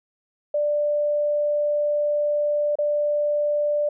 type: tone with dropouts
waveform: sine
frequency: 590 Hz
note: D5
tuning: 8 cents sharp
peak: -19 dBFS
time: 0.54-3.89 s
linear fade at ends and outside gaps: 5 ms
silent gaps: 2.755-2.786 s
effects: none